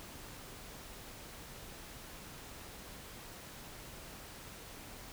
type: silence
effects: pink hiss -50 dBFS RMS until 5.12 s